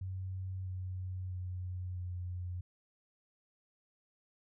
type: tone with pitch steps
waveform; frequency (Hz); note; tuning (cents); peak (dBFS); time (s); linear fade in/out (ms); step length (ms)
sine; 93.8 / 92.4 / 91.02 / 89.67; F#2 / F#2 / F#2 / F2; +24 / -2 / -28 / +46; -37; 0.01-2.61; 5; 650
effects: none